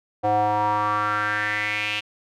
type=tone with band-pass filter sweep; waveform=square; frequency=105 Hz; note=G#2; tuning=19 cents sharp; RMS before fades=-23 dBFS; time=0.23-2.01 s; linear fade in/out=20 ms; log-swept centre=660 to 2800 Hz; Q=4.9; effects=none